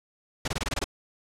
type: noise bursts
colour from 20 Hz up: pink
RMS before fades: -28 dBFS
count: 8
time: 0.45-0.843 s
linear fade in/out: 5 ms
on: 29 ms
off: 23 ms
effects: low-pass 8000 Hz 12 dB/octave